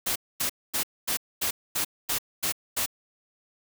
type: noise bursts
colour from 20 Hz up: white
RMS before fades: -27 dBFS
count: 9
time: 0.06-2.862 s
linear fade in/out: 10 ms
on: 98 ms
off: 240 ms
effects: none